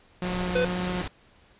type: tone with vibrato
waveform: sawtooth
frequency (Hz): 180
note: F#3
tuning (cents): -47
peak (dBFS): -24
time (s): 0.22-1.02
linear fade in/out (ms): 0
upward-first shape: sine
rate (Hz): 1.9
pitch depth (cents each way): 8
type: noise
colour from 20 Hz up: pink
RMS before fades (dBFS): -34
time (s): 0.23-1.08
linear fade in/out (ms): 5
type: tone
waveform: square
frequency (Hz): 502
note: B4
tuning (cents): +28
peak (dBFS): -22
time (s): 0.55-0.65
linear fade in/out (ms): 5
effects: pink hiss -58 dBFS RMS until 1.59 s + resampled to 8000 Hz